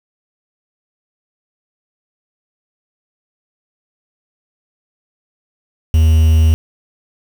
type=tone with quantisation; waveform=triangle; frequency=79.7 Hz; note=D#2; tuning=42 cents sharp; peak=-5 dBFS; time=5.94-6.54 s; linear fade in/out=0 ms; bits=5; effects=none